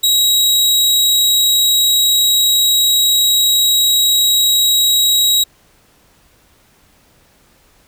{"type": "tone", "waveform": "sawtooth", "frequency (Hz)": 3833, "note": "A#7", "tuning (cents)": 47, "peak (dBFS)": -7, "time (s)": [0.03, 5.44], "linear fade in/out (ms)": 10, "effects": ["pink hiss -52 dBFS RMS until 7.87 s"]}